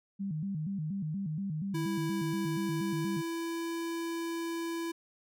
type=tone with vibrato; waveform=sine; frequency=174.61 Hz; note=F3; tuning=in tune; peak=-32 dBFS; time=0.19-3.22 s; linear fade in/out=20 ms; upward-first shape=square; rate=4.2 Hz; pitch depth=210 cents each way
type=tone with pitch glide; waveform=square; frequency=329.6 to 333.8 Hz; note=E4 to E4; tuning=0 to +22 cents; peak=-34 dBFS; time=1.74-4.92 s; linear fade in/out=10 ms; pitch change=+22 cents; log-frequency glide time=2.06-3.71 s
effects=none